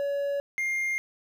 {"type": "tone pair in turn", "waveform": "triangle", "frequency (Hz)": [565, 2116], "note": ["C#5", "C7"], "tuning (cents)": [33, 19], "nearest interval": "octave + major seventh", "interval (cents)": 2286, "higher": "second", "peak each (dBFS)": -24, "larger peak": "neither", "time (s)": [[0, 0.4], [0.58, 0.98]], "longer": "neither", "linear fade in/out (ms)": 0, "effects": ["10-bit"]}